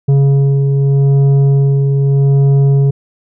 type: tone with frequency modulation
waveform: sine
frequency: 138.59 Hz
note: C#3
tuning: in tune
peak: -5 dBFS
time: 0.08-2.91 s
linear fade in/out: 10 ms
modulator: 278 Hz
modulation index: 0.43
effects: tanh soft clip ceiling -5 dBFS